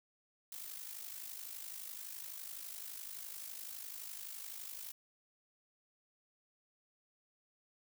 blue noise with amplitude modulation, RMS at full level -44 dBFS, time 0.52-4.92 s, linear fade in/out 2 ms, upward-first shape sine, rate 51.8 Hz, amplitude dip 65%, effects none

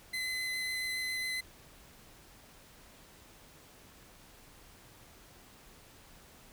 30% pulse tone with vibrato, 2033 Hz, B6, 50 cents sharp, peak -31 dBFS, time 0.13-1.41 s, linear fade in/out 10 ms, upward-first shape sine, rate 7.3 Hz, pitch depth 8 cents each way, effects pink hiss -57 dBFS RMS until 6.52 s

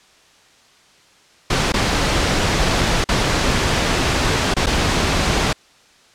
pink noise with dropouts, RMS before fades -17 dBFS, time 1.5-5.53 s, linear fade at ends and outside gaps 5 ms, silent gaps 1.722-1.738 / 3.042-3.088 / 4.541-4.565 / 4.661-4.667 s, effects white hiss -51 dBFS RMS until 6.14 s + low-pass 6000 Hz 12 dB/octave

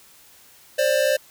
square tone pair together, 530.4 / 592 Hz, C5 / D5, +23 / +14 cents, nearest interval major second, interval 191 cents, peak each -21 dBFS, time 0.78-1.17 s, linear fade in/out 10 ms, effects white hiss -51 dBFS RMS until 1.3 s

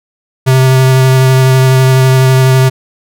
square tone with vibrato, 130.81 Hz, C3, in tune, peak -5 dBFS, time 0.46-2.7 s, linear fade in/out 20 ms, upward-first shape sine, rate 12 Hz, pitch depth 12 cents each way, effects none

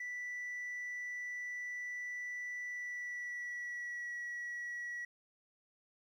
sine tone with pitch glide, 1970 to 1928.3 Hz, B6 to B6, -5 to -42 cents, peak -37 dBFS, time 0-5.05 s, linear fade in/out 5 ms, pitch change -37 cents, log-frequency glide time 2.65-4.15 s, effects tanh soft clip ceiling -38 dBFS + 12-bit

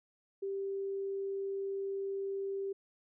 sine tone, 392.3 Hz, G4, 1 cent sharp, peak -34 dBFS, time 0.42-2.73 s, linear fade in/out 10 ms, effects none

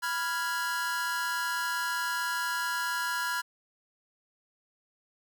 45% pulse chord, F diminished, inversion second, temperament equal, 987.8 / 1396.9 / 1661.2 Hz, Cb6 / F6 / Ab6, 0 / 0 / 0 cents, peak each -34 / -33 / -34 dBFS, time 0.02-3.42 s, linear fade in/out 20 ms, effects none

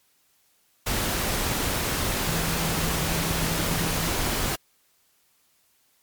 sine tone in noise, 164.2 Hz, E3, 6 cents flat, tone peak -30 dBFS, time 2.26-4.09 s, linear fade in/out 10 ms, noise pink, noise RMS -26 dBFS, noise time 0.86-4.56 s, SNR -7 dB, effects white hiss -65 dBFS RMS until 6.02 s + MP3 96 kbps

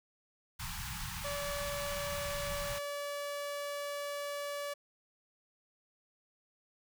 pink band-stop noise, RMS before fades -41 dBFS, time 0.59-2.79 s, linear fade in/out 10 ms, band 200 to 800 Hz, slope 96 dB/octave
sawtooth tone, 575 Hz, D5, 37 cents flat, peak -33 dBFS, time 1.24-4.74 s, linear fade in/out 10 ms
effects none

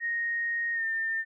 sine tone with pitch glide, 1864.7 to 1803.3 Hz, A#6 to A6, 0 to +42 cents, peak -27 dBFS, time 0-1.25 s, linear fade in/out 50 ms, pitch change -58 cents, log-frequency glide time 0.73-0.85 s, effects none

